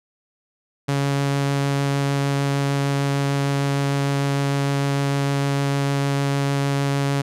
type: tone with vibrato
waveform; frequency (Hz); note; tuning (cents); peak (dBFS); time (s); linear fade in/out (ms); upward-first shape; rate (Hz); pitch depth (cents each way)
sawtooth; 139.9; C#3; +16; -15; 0.88-7.22; 10; triangle; 6.6; 8
effects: low-pass 10000 Hz 12 dB/octave